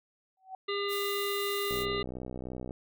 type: tone with exponential growth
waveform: sine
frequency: 758 Hz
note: F#5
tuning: 42 cents sharp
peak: -35 dBFS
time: 0.37-0.55 s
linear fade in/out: 2 ms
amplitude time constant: 37 ms
type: harmonic tone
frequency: 402.5 Hz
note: G4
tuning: 46 cents sharp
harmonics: 1 / 3 / 5 / 7 / 9 / 10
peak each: -32 / -37 / -39 / -40 / -42 / -42 dBFS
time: 0.68-2.03 s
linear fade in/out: 10 ms
type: noise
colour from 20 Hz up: blue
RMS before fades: -41 dBFS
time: 0.88-1.86 s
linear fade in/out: 50 ms
type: click train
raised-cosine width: 2 ms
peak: -26 dBFS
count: 64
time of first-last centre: 1.71-2.708 s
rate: 63.1 Hz
effects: none